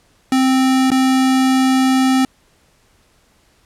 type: tone with dropouts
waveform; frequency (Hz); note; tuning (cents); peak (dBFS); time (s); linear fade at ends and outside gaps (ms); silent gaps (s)
square; 261.6; C4; 0; -12; 0.32-2.25; 2; 0.904-0.916
effects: pink hiss -56 dBFS RMS until 3.65 s + low-pass 11000 Hz 12 dB/octave